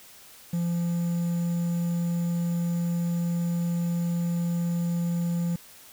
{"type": "tone with quantisation", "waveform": "triangle", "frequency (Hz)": 171.6, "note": "F3", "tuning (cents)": -30, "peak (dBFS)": -22, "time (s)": [0.53, 5.56], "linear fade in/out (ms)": 5, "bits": 8, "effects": ["white hiss -50 dBFS RMS until 5.92 s"]}